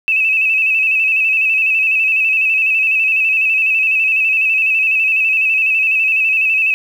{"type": "tone with vibrato", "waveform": "sine", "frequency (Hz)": 2600, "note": "E7", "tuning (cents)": -24, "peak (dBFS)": -11, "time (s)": [0.08, 6.74], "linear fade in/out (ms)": 0, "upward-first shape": "square", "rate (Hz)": 12, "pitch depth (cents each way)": 38, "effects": ["7-bit"]}